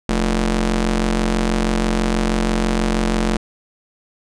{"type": "ring-modulated tone", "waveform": "sawtooth", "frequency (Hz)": 130.81, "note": "C3", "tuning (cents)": 0, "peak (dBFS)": -9, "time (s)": [0.09, 3.37], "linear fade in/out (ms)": 2, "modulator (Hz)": 88.5, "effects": ["resampled to 22050 Hz"]}